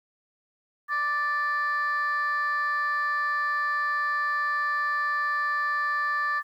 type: tone pair together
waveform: sine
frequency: 1175.4 / 1760 Hz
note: D6 / A6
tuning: +1 / 0 cents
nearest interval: perfect fifth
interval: 699 cents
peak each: -25 dBFS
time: 0.88-6.43 s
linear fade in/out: 50 ms
effects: tanh soft clip ceiling -20 dBFS + 10-bit